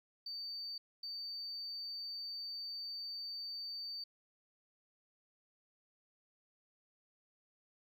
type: tone bursts at uneven times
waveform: sine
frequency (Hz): 4593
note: D8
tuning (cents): -39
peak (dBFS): -40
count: 2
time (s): 0.26-0.78 / 1.03-4.04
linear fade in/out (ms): 5
effects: tanh soft clip ceiling -37 dBFS + 13-bit